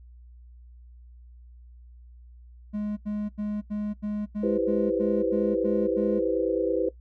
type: tone bursts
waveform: triangle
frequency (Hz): 209.1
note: G#3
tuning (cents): +12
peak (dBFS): -25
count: 11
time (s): 2.73-6.2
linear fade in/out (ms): 20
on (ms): 240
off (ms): 83
type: chord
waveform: sine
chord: C major seventh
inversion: first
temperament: equal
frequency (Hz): 329.6 / 392 / 493.9 / 523.3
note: E4 / G4 / B4 / C5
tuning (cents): 0 / 0 / 0 / 0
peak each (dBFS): -28 / -29 / -26 / -31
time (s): 4.43-6.89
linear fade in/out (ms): 5
effects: noise-tail reverb RT60 0.1 s tail -17 dB re dry + added 60 Hz sine -46 dBFS peak until 7 s